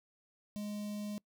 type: tone with notch filter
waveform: square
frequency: 207.8 Hz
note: G#3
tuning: 1 cent sharp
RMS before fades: -40 dBFS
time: 0.56-1.18 s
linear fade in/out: 0 ms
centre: 1500 Hz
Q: 0.54
effects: noise-tail reverb RT60 0.1 s tail -25 dB re dry